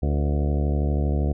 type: harmonic tone with a mistuned harmonic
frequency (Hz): 72.6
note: D2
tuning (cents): -19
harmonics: 1 / 2 / 3 / 4 / 5 / 6 / 7 / 8 / 9 / 10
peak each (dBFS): -21 / -27 / -31 / -33 / -35 / -37 / -38 / -39 / -40 / -41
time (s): 0.02-1.33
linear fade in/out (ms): 10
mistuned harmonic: 6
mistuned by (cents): +54
effects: none